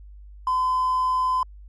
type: tone with hard clipping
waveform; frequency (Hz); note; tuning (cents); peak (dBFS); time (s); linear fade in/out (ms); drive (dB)
triangle; 1020; C6; -44; -20; 0.47-1.43; 2; 4
effects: added 50 Hz sine -41 dBFS peak until 1.68 s + AAC 64 kbps